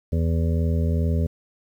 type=harmonic tone; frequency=82.41 Hz; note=E2; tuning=in tune; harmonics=1 / 2 / 3 / 5 / 6 / 7; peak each=-20 / -26 / -30 / -34 / -36 / -37 dBFS; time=0.12-1.27 s; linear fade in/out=10 ms; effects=9-bit